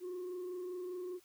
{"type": "tone with frequency modulation", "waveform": "sine", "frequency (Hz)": 361.6, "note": "F#4", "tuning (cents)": -40, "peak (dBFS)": -37, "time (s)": [0, 1.2], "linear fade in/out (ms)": 50, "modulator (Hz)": 25, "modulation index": 0.35, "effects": ["tanh soft clip ceiling -38 dBFS", "white hiss -67 dBFS RMS until 1.24 s"]}